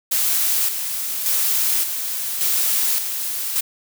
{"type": "noise with tremolo", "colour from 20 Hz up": "blue", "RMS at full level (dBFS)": -19, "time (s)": [0.11, 3.61], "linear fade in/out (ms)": 10, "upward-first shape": "square", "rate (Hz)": 0.87, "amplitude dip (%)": 50, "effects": []}